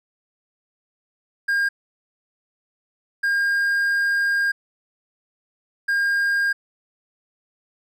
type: tone bursts at uneven times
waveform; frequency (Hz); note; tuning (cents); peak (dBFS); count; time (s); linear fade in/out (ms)
triangle; 1613; G6; +49; -16; 3; 1.48-1.69 / 3.23-4.52 / 5.88-6.53; 10
effects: none